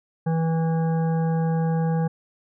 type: harmonic tone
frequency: 163.1 Hz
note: E3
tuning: 18 cents flat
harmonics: 1 / 3 / 5 / 7 / 9 / 10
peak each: -20 / -30 / -32 / -45 / -48 / -44 dBFS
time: 0.26-2.08 s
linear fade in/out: 10 ms
effects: none